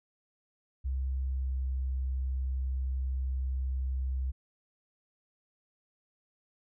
sine tone with pitch glide, 65.8 to 65.19 Hz, C2 to C2, +10 to -6 cents, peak -29 dBFS, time 0.84-4.32 s, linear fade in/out 20 ms, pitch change -16 cents, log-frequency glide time 1.25-1.55 s, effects none

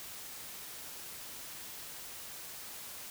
silence, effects white hiss -46 dBFS RMS until 3.1 s

